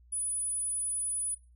sine tone, 9890 Hz, D#9, 12 cents flat, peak -30 dBFS, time 0.12-1.35 s, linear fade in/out 10 ms, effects noise-tail reverb RT60 0.3 s tail -18 dB re dry + added 60 Hz sine -56 dBFS peak until 1.55 s

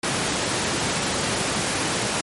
pink high-pass noise, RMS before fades -24 dBFS, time 0.03-2.21 s, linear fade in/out 5 ms, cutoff 130 Hz, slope 12 dB/octave, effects MP3 48 kbps

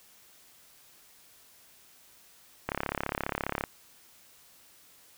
click train, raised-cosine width 0.5 ms, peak -14 dBFS, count 34, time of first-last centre 2.69-3.638 s, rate 34.8 Hz, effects white hiss -58 dBFS RMS until 5.17 s

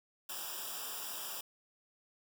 white noise with comb filter, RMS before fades -42 dBFS, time 0.29-1.41 s, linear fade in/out 5 ms, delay 0.47 ms, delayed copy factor -0.95, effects none

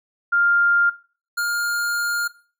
sine / square tone pair in turn, 1400 / 1410.6 Hz, F6 / F6, +4 / +17 cents, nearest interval unison, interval 13 cents, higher second, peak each -15 / -21 dBFS, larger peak first, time 0.32-0.9 / 1.37-2.28 s, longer second, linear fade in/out 10 ms, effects noise-tail reverb RT60 0.4 s tail -18 dB re dry

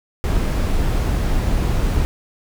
brown noise, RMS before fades -18 dBFS, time 0.24-2.05 s, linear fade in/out 0 ms, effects none

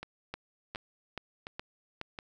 two click trains, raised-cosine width 0.3 ms, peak -21 / -24 dBFS, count 5 / 4, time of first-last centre 0.34-2.014 / 0.03-2.188 s, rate 2.39 / 1.39 Hz, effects none

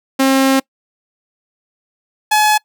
sawtooth tone pair in turn, 267.8 / 850.2 Hz, C4 / G#5, +40 / +40 cents, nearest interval octave + minor sixth, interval 2000 cents, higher second, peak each -6 dBFS, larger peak neither, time 0.19-0.6 / 2.31-2.58 s, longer first, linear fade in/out 10 ms, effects noise-tail reverb RT60 0.1 s tail -25 dB re dry

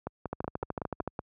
two click trains, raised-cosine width 1 ms, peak -18 / -19 dBFS, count 11 / 7, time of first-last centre 0.33-1.076 / 0.07-1.191 s, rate 13.4 / 5.35 Hz, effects high-pass 60 Hz 12 dB/octave

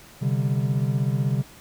triangle chord, C suspended second, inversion none, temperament equal, 130.81 / 146.83 / 196 Hz, C3 / D3 / G3, 0 / 0 / 0 cents, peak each -21 / -23 / -27 dBFS, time 0.21-1.43 s, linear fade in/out 20 ms, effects pink hiss -48 dBFS RMS until 1.6 s

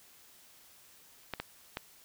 clicks, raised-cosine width 0.3 ms, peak -19 dBFS, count 3, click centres 1.337 / 1.4 / 1.771 s, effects white hiss -59 dBFS RMS until 2.04 s

